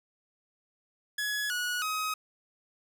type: tone with pitch steps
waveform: sawtooth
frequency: 1688 / 1461 / 1264.6 Hz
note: G#6 / F#6 / D#6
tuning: +28 / -22 / +28 cents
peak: -26 dBFS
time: 1.18-2.14 s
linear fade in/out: 5 ms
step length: 320 ms
effects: none